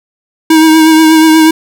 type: tone with vibrato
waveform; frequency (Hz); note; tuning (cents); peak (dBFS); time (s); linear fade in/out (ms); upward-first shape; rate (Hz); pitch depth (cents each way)
square; 317.5; D#4; +35; -3; 0.5-1.51; 5; triangle; 8.3; 31
effects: none